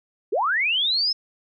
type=linear sweep; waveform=sine; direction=up; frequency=336 to 5274 Hz; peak=-19 dBFS; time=0.32-1.13 s; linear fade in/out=10 ms; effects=none